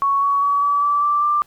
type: tone with pitch steps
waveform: sine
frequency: 1112 / 1123.6 / 1135.4 / 1147.2 / 1159.2 / 1171.3 / 1183.6 Hz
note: C#6 / C#6 / C#6 / D6 / D6 / D6 / D6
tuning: +5 / +23 / +41 / -41 / -23 / -5 / +13 cents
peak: -14 dBFS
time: 0.02-1.42 s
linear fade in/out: 0 ms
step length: 200 ms
effects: pink hiss -54 dBFS RMS until 1.46 s + MP3 96 kbps